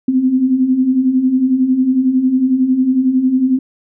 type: beating tone pair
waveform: sine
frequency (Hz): 250 / 261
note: B3 / C4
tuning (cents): +21 / -4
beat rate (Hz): 11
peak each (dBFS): -18 / -11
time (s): 0.08-3.59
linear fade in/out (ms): 5
effects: none